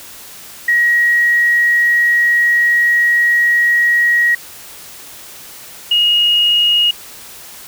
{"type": "tone pair in turn", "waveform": "sine", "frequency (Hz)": [1900, 2872], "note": ["A#6", "F7"], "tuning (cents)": [33, 48], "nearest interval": "perfect fifth", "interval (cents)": 715, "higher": "second", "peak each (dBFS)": -9, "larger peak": "neither", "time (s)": [[0.68, 4.35], [5.91, 6.91]], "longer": "first", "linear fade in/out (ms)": 5, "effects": ["white hiss -35 dBFS RMS until 7.67 s"]}